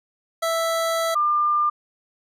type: tone pair in turn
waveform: 25% pulse / sine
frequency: 659.3 / 1198 Hz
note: E5 / D6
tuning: 0 / +34 cents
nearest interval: minor seventh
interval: 1034 cents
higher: second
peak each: -17 dBFS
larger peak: neither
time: 0.42-1.15 / 1.15-1.7 s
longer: first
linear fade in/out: 10 ms
effects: resampled to 32000 Hz